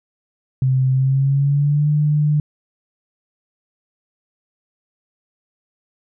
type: tone with pitch glide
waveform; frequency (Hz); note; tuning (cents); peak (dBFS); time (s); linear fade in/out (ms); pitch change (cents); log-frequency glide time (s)
sine; 130.81 to 149.4; C3 to D3; 0 to +30; -13; 0.62-2.4; 2; +230; 0.92-1.89
effects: none